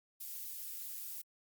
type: noise with high-pass filter sweep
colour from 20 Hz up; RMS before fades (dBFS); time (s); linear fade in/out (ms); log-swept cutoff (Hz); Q
violet; -44; 0.2-1.22; 10; 2100 to 780; 0.84
effects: Opus 48 kbps